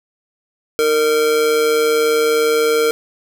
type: tone with amplitude modulation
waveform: square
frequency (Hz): 459.6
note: A#4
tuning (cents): -25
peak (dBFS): -11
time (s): 0.79-2.91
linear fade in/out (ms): 0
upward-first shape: sine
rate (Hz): 150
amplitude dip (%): 50
effects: none